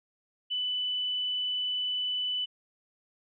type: tone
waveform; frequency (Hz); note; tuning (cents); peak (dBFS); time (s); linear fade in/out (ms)
sine; 2990; F#7; +17; -28; 0.5-2.46; 20
effects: none